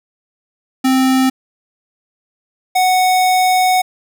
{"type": "tone pair in turn", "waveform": "square", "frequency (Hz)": [261.6, 739.9], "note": ["C4", "F#5"], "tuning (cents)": [0, 0], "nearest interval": "octave + tritone", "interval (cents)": 1800, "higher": "second", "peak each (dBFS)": -11, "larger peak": "neither", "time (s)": [[0.84, 1.3], [2.75, 3.82]], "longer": "second", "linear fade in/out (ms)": 10, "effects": []}